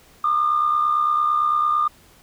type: tone with amplitude modulation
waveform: sine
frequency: 1209 Hz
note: D6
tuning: 50 cents sharp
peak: -13 dBFS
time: 0.24-1.88 s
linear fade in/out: 5 ms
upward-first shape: sine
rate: 68.9 Hz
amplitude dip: 60%
effects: tanh soft clip ceiling -10 dBFS + pink hiss -52 dBFS RMS until 2.22 s